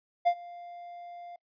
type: tone with ADSR envelope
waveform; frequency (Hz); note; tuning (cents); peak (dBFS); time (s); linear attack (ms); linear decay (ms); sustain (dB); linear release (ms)
triangle; 698.5; F5; 0; -17; 0.25-1.36; 22; 69; -23; 4
effects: noise-tail reverb RT60 0.1 s tail -24 dB re dry + resampled to 11025 Hz